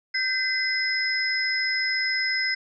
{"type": "tone cluster", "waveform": "sine", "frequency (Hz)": [1557, 2036, 5110], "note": ["G6", "C7", "D#8"], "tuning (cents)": [-12, -48, 45], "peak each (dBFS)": [-30, -25, -27], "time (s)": [0.14, 2.55], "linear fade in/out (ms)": 10, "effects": []}